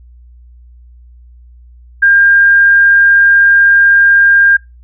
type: tone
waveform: sine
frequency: 1604 Hz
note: G6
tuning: 39 cents sharp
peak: -4 dBFS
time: 2.02-4.57 s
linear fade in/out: 10 ms
effects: noise-tail reverb RT60 0.2 s tail -22 dB re dry + added 60 Hz sine -36 dBFS peak until 4.83 s